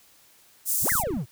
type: high-pass noise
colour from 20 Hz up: pink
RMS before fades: -25 dBFS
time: 0.65-1.04 s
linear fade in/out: 50 ms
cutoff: 7700 Hz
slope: 24 dB/octave
type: exponential two-way sweep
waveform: triangle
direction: up then down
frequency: 39.66 to 2130 to 103.9 Hz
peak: -24 dBFS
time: 0.81-1.26 s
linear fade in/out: 50 ms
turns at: 0.9 s
type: clicks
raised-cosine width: 5 ms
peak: -24 dBFS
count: 8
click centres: 0.921 / 0.954 / 0.999 / 1.037 / 1.071 / 1.107 / 1.138 / 1.169 s
effects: white hiss -57 dBFS RMS until 1.31 s